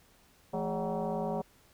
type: tone with frequency modulation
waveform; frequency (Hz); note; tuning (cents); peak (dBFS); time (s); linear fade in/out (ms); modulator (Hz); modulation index
sine; 168.4; E3; +37; -30; 0.53-1.42; 10; 193; 3.7
effects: pink hiss -63 dBFS RMS until 1.73 s